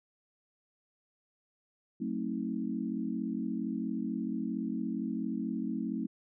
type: chord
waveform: sine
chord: F# diminished seventh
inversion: none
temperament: just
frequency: 185 / 222 / 266.4 / 319.7 Hz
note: F#3 / A3 / C4 / Eb4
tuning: 0 / +16 / +31 / +47 cents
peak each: -39 / -35 / -37 / -39 dBFS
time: 2-6.07 s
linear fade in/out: 10 ms
effects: none